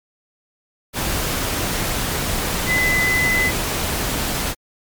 sine tone in noise, 2018 Hz, B6, 37 cents sharp, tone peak -16 dBFS, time 2.66-3.52 s, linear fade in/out 50 ms, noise pink, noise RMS -22 dBFS, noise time 0.93-4.55 s, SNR +3 dB, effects MP3 96 kbps

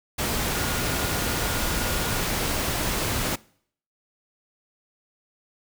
sine tone in noise, 1433 Hz, F6, 44 cents sharp, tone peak -35 dBFS, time 0.54-2.21 s, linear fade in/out 10 ms, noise pink, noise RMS -26 dBFS, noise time 0.18-3.36 s, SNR -12 dB, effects noise-tail reverb RT60 0.6 s tail -23 dB re dry

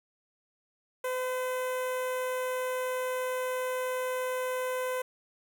sawtooth tone with notch filter, 509 Hz, C5, 48 cents flat, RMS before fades -32 dBFS, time 1.04-5.02 s, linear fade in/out 5 ms, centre 4600 Hz, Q 0.82, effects 11-bit

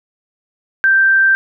sine tone, 1568 Hz, G6, in tune, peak -8 dBFS, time 0.84-1.35 s, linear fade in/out 0 ms, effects none

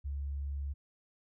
sine tone, 70.3 Hz, C#2, 25 cents sharp, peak -34 dBFS, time 0.04-0.74 s, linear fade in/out 20 ms, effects none

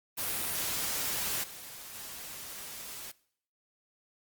white noise with level steps, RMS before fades -33 / -46 / -43 dBFS, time 0.17-3.12 s, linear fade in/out 20 ms, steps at 1.43 / 1.94 s, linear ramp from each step 10 ms, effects noise-tail reverb RT60 0.6 s tail -20 dB re dry + Opus 32 kbps

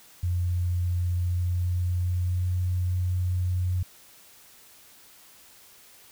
sine tone with pitch glide, 88.5 to 90.52 Hz, F2 to F#2, +23 to -37 cents, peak -23 dBFS, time 0.23-3.83 s, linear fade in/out 5 ms, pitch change +40 cents, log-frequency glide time 1.19-2.98 s, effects white hiss -53 dBFS RMS until 6.11 s

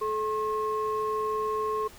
sine tone pair together, 431.6 / 1075 Hz, A4 / C6, -33 / +47 cents, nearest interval octave + major third, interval 1580 cents, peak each -28 dBFS, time 0.01-1.88 s, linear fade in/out 10 ms, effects tanh soft clip ceiling -20 dBFS + pink hiss -50 dBFS RMS until 1.98 s

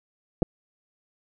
clicks, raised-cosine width 2 ms, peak -10 dBFS, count 2, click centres 0.422 / 0.428 s, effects none

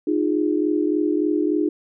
sine tone cluster, 305.5 / 348.9 / 412.4 Hz, D#4 / F4 / G#4, -32 / -2 / -12 cents, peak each -20 / -23 / -25 dBFS, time 0.07-1.69 s, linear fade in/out 5 ms, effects none

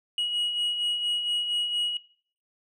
sine beating tone pair, 2900 / 2904.3 Hz, F#7 / F#7, -35 / -33 cents, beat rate 4.3 Hz, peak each -32 / -24 dBFS, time 0.18-1.97 s, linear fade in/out 2 ms, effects noise-tail reverb RT60 0.5 s tail -20 dB re dry + tanh soft clip ceiling -23 dBFS

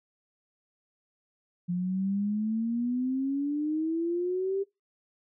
sine exponential sweep, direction up, 174.61 to 397.5 Hz, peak -26 dBFS, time 1.68-4.64 s, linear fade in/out 20 ms, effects noise-tail reverb RT60 0.2 s tail -22 dB re dry

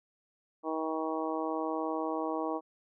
harmonic tone, 159 Hz, D#3, 38 cents sharp, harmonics 2 / 3 / 4 / 5 / 6 / 7, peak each -35 / -37 / -38 / -39 / -40 / -40 dBFS, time 0.63-2.61 s, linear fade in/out 50 ms, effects none

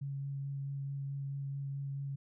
sine tone with vibrato, 138.8 Hz, C#3, 3 cents sharp, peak -36 dBFS, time 0.01-2.16 s, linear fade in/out 10 ms, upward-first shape sine, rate 4.6 Hz, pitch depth 10 cents each way, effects none

